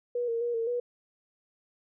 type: tone with pitch steps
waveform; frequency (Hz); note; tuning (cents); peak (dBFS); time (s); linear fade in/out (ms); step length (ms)
sine; 484.4 / 462 / 477 / 456.6 / 485.3; B4 / A#4 / A#4 / A#4 / B4; -34 / -16 / +40 / -36 / -30; -27; 0.15-0.8; 5; 130
effects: none